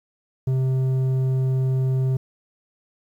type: tone with low-pass filter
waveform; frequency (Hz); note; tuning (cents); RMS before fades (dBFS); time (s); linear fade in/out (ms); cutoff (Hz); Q
square; 130.9; C3; +1; -21; 0.47-2.17; 5; 350; 0.58
effects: 9-bit

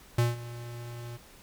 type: tone with ADSR envelope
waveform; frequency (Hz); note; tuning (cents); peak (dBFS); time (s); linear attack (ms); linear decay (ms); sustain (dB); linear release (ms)
square; 119.1; A#2; +38; -21; 0.18-1.18; 6; 170; -18; 26
effects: pink hiss -54 dBFS RMS until 1.42 s

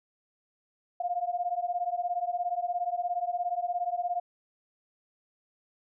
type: beating tone pair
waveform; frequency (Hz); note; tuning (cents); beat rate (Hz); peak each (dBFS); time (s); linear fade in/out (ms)
sine; 698.5 / 715.5; F5 / F5; 0 / +42; 17; -31; 1-4.2; 5
effects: none

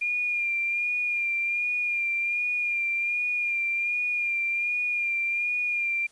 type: tone with vibrato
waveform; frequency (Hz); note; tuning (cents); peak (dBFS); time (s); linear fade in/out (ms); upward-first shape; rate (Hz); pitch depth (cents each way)
sine; 2408; D7; +43; -24; 0.01-6.07; 10; sine; 1.3; 32
effects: white hiss -58 dBFS RMS until 6.11 s + resampled to 22050 Hz

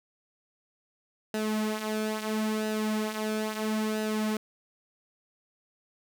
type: tone with flanger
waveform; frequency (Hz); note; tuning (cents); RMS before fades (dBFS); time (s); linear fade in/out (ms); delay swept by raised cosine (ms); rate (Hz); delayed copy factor
sawtooth; 215.9; A3; -33; -30; 1.34-4.37; 2; 0.88 to 5.68; 0.75; -0.6
effects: none

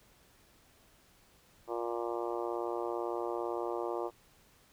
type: harmonic tone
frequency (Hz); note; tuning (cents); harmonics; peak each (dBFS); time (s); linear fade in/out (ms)
117.8; A#2; +19; 3 / 4 / 5 / 6 / 7 / 8 / 9 / 10; -37 / -39 / -41 / -43 / -44 / -45 / -46 / -47; 1.67-4.11; 50
effects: pink hiss -64 dBFS RMS until 4.72 s

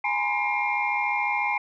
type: tone cluster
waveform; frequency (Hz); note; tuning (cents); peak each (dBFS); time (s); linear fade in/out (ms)
sine; 830 / 956 / 1030 / 2133 / 2375; G#5 / A#5 / C6 / C7 / D7; -1 / +43 / -28 / +33 / +19; -27 / -31 / -32 / -27 / -30; 0.04-1.58; 5
effects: tanh soft clip ceiling -12 dBFS

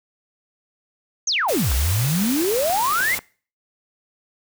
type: exponential two-way sweep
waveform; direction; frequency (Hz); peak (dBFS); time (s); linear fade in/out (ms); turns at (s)
sine; down then up; 6820 to 58.27 to 2175; -18; 1.27-3.15; 5; 1.73
type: noise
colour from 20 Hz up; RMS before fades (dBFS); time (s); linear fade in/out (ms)
white; -27; 1.48-3.19; 10
type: clicks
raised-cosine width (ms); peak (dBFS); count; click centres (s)
0.5; -16; 4; 1.717 / 2.698 / 3.007 / 3.19
effects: noise-tail reverb RT60 0.4 s tail -23 dB re dry

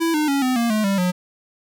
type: tone with pitch steps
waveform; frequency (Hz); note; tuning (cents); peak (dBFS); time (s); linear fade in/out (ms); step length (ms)
square; 331.1 / 303.6 / 278.4 / 255.3 / 234.1 / 214.7 / 196.87 / 180.53; E4 / D#4 / C#4 / C4 / A#3 / A3 / G3 / F#3; +8 / -42 / +8 / -42 / +8 / -42 / +8 / -42; -18; 0-1.12; 20; 140
effects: none

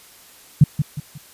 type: tone with echo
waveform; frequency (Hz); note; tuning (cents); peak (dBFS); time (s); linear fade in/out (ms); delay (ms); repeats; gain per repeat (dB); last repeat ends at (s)
sine; 146.83; D3; 0; -5; 0.61-0.64; 5; 180; 3; -9; 1.18
effects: white hiss -47 dBFS RMS until 1.33 s + resampled to 32000 Hz

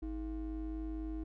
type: ring-modulated tone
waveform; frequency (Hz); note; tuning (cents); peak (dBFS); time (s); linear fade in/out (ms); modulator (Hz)
triangle; 185; F#3; 0; -32; 0.02-1.24; 10; 133
effects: none

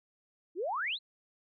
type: exponential sweep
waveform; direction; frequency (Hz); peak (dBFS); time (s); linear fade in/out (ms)
sine; up; 311.1 to 4310; -31; 0.55-0.99; 50
effects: none

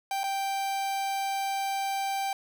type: tone with dropouts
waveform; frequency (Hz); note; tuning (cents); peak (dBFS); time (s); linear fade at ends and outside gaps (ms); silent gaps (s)
45% pulse; 784; G5; 0; -28; 0.11-2.33; 2; 0.234-0.239
effects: none

